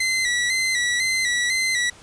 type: tone with vibrato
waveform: sawtooth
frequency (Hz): 2003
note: B6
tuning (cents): +24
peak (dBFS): -16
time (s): 0-1.9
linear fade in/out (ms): 5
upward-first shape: square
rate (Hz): 2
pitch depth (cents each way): 52
effects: pink hiss -47 dBFS RMS until 2.02 s + resampled to 22050 Hz